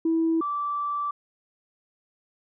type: tone pair in turn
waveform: sine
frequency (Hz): 326.7 / 1164.2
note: E4 / D6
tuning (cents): -15 / -15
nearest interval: octave + minor seventh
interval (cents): 2200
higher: second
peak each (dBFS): -19 / -25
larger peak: first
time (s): 0.05-0.41 / 0.41-1.11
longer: second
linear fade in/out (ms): 5
effects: tanh soft clip ceiling -16 dBFS